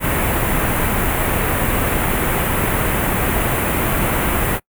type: band-stop noise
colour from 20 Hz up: pink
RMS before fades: -18 dBFS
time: 0-4.6 s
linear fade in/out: 50 ms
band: 2600 to 10000 Hz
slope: 24 dB/octave
effects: noise-tail reverb RT60 0.1 s tail -24 dB re dry